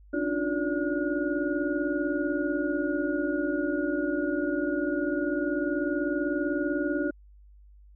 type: tone cluster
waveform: sine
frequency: 281.7 / 301.9 / 357.6 / 576 / 1441 Hz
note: C#4 / D4 / F4 / D5 / F#6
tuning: +28 / +48 / +41 / -34 / -46 cents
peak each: -32 / -29 / -32 / -33 / -35 dBFS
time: 0.13-7.11 s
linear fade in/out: 10 ms
effects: added 50 Hz sine -50 dBFS peak until 7.95 s